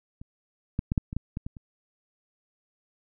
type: clicks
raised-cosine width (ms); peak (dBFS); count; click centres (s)
5; -29 / -14 / -13 / -10 / -22 / -15 / -19 / -22 / -30; 9; 0.215 / 0.791 / 0.919 / 0.978 / 1.129 / 1.166 / 1.371 / 1.465 / 1.568
effects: none